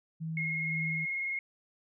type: tone with tremolo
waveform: sine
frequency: 161 Hz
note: E3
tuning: 41 cents flat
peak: -33 dBFS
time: 0.2-1.06 s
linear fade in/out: 20 ms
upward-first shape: sine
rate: 2 Hz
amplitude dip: 35%
type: tone with vibrato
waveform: sine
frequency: 2155 Hz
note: C#7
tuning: 49 cents flat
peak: -31 dBFS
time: 0.37-1.39 s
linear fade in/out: 2 ms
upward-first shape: sine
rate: 20 Hz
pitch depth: 26 cents each way
effects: none